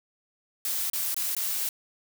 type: noise with dropouts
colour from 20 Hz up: blue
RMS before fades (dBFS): -29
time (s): 0.65-1.69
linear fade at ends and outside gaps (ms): 1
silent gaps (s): 0.899-0.933 / 1.144-1.165 / 1.35-1.366
effects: none